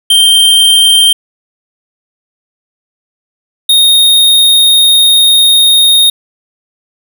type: tone pair in turn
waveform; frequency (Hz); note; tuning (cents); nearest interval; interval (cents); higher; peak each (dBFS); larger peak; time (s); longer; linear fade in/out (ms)
square; 3156 / 3709; G7 / A#7; +11 / -9; minor third; 280; second; -4; neither; 0.1-1.13 / 3.69-6.1; second; 5
effects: none